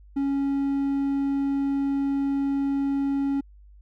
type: tone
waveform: triangle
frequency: 277.2 Hz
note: C#4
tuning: in tune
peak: -20 dBFS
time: 0.16-3.41 s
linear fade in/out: 10 ms
effects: added 50 Hz sine -47 dBFS peak until 3.81 s